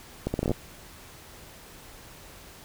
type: accelerating click train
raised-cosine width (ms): 2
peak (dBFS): -13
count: 9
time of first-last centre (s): 0.27-0.515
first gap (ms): 70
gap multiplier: 0.74
effects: pink hiss -48 dBFS RMS until 2.64 s